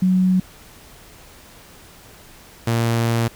sine / sawtooth tone pair in turn, 185 / 116.01 Hz, F#3 / A#2, 0 / -8 cents, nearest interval minor sixth, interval 808 cents, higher first, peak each -13 dBFS, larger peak neither, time 0.02-0.4 / 2.67-3.28 s, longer second, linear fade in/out 5 ms, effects pink hiss -45 dBFS RMS until 3.35 s

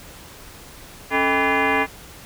sine tone with frequency modulation, 634 Hz, D#5, 32 cents sharp, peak -16 dBFS, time 1.1-1.87 s, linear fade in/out 50 ms, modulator 358 Hz, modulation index 5, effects pink hiss -42 dBFS RMS until 2.25 s

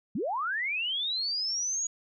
sine linear sweep, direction up, 161.2 to 6800 Hz, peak -28 dBFS, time 0.15-1.87 s, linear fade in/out 5 ms, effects none

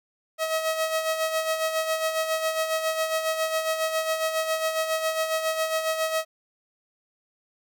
sawtooth tone with tremolo, 639 Hz, D#5, 46 cents sharp, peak -18 dBFS, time 0.38-6.25 s, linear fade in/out 50 ms, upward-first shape sine, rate 7.3 Hz, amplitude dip 55%, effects none

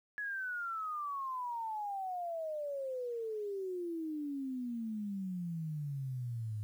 sine exponential sweep, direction down, 1700 to 103.8 Hz, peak -36 dBFS, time 0.18-6.63 s, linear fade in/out 0 ms, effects 11-bit

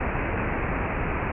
pink low-pass noise, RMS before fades -27 dBFS, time 0-1.32 s, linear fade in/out 10 ms, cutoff 2600 Hz, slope 96 dB/octave, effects none

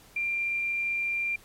sine tone, 2379 Hz, D7, 22 cents sharp, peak -26 dBFS, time 0.16-1.36 s, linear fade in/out 5 ms, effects pink hiss -55 dBFS RMS until 1.44 s + MP3 64 kbps

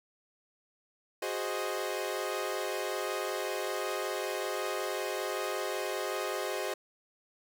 sawtooth chord, Ab dominant seventh, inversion third, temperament equal, 370 / 415.3 / 523.3 / 622.3 Hz, Gb4 / Ab4 / C5 / Eb5, 0 / 0 / 0 / 0 cents, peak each -34 dBFS, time 1.22-6.74 s, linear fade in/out 5 ms, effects none

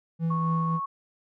triangle tone with tremolo, 164.81 Hz, E3, in tune, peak -21 dBFS, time 0.19-0.8 s, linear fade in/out 50 ms, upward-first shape triangle, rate 3.7 Hz, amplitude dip 30%
sine tone, 1103 Hz, C#6, 9 cents flat, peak -28 dBFS, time 0.3-0.86 s, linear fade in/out 10 ms
effects none

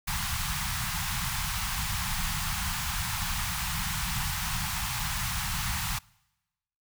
pink band-stop noise, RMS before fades -31 dBFS, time 0.07-5.99 s, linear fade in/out 10 ms, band 190 to 810 Hz, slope 48 dB/octave, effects noise-tail reverb RT60 1.0 s tail -25 dB re dry

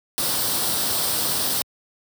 white noise with comb filter, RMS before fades -23 dBFS, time 0.18-1.62 s, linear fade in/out 0 ms, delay 0.22 ms, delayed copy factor +0.55, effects high-pass 80 Hz 12 dB/octave

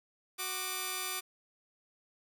5% pulse tone pair together, 370.5 / 1187.9 Hz, F#4 / D6, +2 / +19 cents, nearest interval octave + minor sixth, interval 2017 cents, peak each -29 / -24 dBFS, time 0.38-1.21 s, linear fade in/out 20 ms, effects none

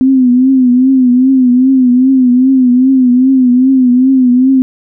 sine tone with vibrato, 256 Hz, C4, 38 cents flat, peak -4 dBFS, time 0.01-4.62 s, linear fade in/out 0 ms, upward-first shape triangle, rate 2.5 Hz, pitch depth 92 cents each way, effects none

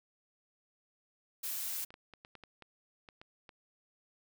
blue noise, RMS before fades -38 dBFS, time 1.43-1.85 s, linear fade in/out 10 ms
clicks, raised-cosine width 0.3 ms, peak -35 dBFS, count 10, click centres 1.905 / 1.941 / 2.137 / 2.249 / 2.353 / 2.437 / 2.623 / 3.088 / 3.215 / 3.492 s
effects none

